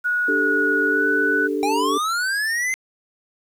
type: tone with pitch glide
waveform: sine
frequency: 1458 to 1489.5 Hz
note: F#6 to F#6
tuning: -26 to +11 cents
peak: -18 dBFS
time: 0.04-1.48 s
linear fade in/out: 20 ms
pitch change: +37 cents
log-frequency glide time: 0.85-1.06 s
type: chord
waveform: sine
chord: D suspended fourth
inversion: none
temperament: equal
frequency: 293.7 / 392 / 440 Hz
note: D4 / G4 / A4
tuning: 0 / 0 / 0 cents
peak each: -24 / -25 / -25 dBFS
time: 0.28-1.98 s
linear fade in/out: 5 ms
type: linear sweep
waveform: square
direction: up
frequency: 780 to 2087 Hz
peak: -21 dBFS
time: 1.63-2.74 s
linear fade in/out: 0 ms
effects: low-pass 12000 Hz 12 dB/octave + 8-bit